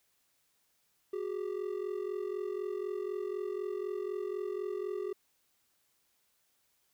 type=ring-modulated tone; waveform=triangle; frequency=392 Hz; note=G4; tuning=in tune; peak=-29 dBFS; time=1.13-5.13 s; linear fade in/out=2 ms; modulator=22 Hz; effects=white hiss -74 dBFS RMS until 6.93 s